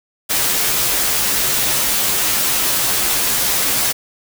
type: noise with comb filter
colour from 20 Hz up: white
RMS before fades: -17 dBFS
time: 0.29-3.93 s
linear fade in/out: 20 ms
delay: 12 ms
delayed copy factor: -0.7
effects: none